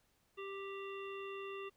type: harmonic tone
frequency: 392.9 Hz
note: G4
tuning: 4 cents sharp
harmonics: 1 / 3 / 5 / 7 / 9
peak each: -44 / -49 / -56 / -51 / -60 dBFS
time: 0.37-1.7 s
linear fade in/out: 20 ms
effects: pink hiss -75 dBFS RMS until 1.76 s